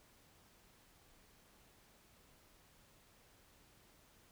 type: silence
effects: pink hiss -67 dBFS RMS until 4.31 s